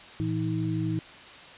sine tone cluster, 112.7 / 165.2 / 317.2 Hz, A2 / E3 / D#4, +42 / +4 / +33 cents, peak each -30 dBFS, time 0.2-0.99 s, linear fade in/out 0 ms, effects white hiss -46 dBFS RMS until 1.57 s + resampled to 8000 Hz

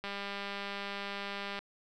click train, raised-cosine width 0.3 ms, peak -23 dBFS, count 311, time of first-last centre 0.04-1.59 s, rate 200 Hz, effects none

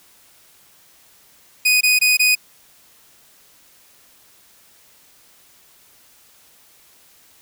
sawtooth tone bursts, 2489 Hz, D#7, in tune, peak -9 dBFS, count 4, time 1.65-2.353 s, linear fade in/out 10 ms, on 160 ms, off 21 ms, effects white hiss -52 dBFS RMS until 7.41 s

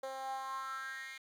10% pulse tone with high-pass filter sweep, 265.9 Hz, C4, 28 cents sharp, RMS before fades -42 dBFS, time 0.03-1.18 s, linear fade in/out 5 ms, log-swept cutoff 560 to 2300 Hz, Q 6.2, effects low-pass 11000 Hz 12 dB/octave + 11-bit

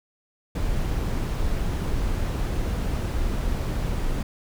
brown noise, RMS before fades -25 dBFS, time 0.55-4.23 s, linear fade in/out 5 ms, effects none

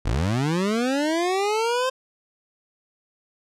25% pulse linear sweep, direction up, 40.91 to 525 Hz, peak -17 dBFS, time 0.05-1.9 s, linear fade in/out 10 ms, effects low-pass 8000 Hz 12 dB/octave

